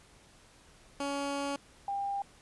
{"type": "tone pair in turn", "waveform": ["15% pulse", "sine"], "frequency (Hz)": [281, 798], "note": ["C#4", "G5"], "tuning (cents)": [24, 31], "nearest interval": "octave + tritone", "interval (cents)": 1807, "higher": "second", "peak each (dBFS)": [-26, -31], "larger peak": "first", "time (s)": [[1, 1.56], [1.88, 2.22]], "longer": "first", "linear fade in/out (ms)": 2, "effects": ["pink hiss -59 dBFS RMS until 2.41 s", "resampled to 24000 Hz"]}